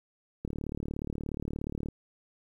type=click train; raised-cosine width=3 ms; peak=-22 dBFS; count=54; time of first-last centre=0.45-1.886 s; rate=36.9 Hz; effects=10-bit